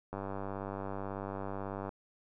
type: click train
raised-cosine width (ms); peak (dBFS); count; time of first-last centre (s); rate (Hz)
1; -25; 174; 0.13-1.892; 98.2
effects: none